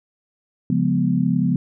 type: chord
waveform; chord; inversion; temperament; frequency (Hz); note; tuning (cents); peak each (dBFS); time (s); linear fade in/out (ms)
sine; C# dominant seventh; none; equal with one note detuned; 138.59 / 176.03 / 207.7 / 246.9; C#3 / E#3 / G#3 / B3; 0 / +14 / 0 / 0; -23 / -20 / -24 / -21; 0.7-1.56; 2
effects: none